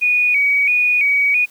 sine tone with vibrato, 2361 Hz, D7, 9 cents sharp, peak -12 dBFS, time 0.01-1.46 s, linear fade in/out 20 ms, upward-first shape square, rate 1.5 Hz, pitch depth 74 cents each way, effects white hiss -49 dBFS RMS until 1.5 s + high-pass 100 Hz 12 dB/octave

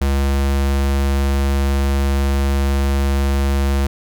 square tone, 69 Hz, C#2, 7 cents flat, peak -15 dBFS, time 0.01-3.87 s, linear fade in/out 5 ms, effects none

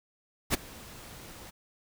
pink noise with ADSR envelope, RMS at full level -24 dBFS, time 0.5-1.51 s, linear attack 39 ms, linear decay 16 ms, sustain -23 dB, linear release 18 ms, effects none

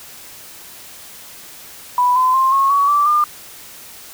sine tone with pitch steps, 987.8 / 1020.9 / 1055 / 1090.3 / 1126.8 / 1164.6 / 1203.5 Hz, B5 / C6 / C6 / C#6 / C#6 / D6 / D6, 0 / -43 / +14 / -29 / +28 / -15 / +42 cents, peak -11 dBFS, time 1.98-3.24 s, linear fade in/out 2 ms, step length 180 ms, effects white hiss -38 dBFS RMS until 4.13 s

